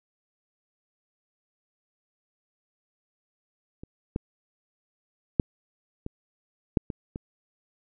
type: clicks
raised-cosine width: 3 ms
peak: -27 / -14 / -6 / -21 / -7 / -19 / -21 dBFS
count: 7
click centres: 3.835 / 4.161 / 5.398 / 6.064 / 6.772 / 6.902 / 7.159 s
effects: none